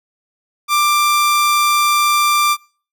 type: tone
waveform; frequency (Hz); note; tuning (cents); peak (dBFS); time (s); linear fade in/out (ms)
sawtooth; 1183; D6; +12; -8; 0.68-2.57; 50
effects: noise-tail reverb RT60 0.4 s tail -24 dB re dry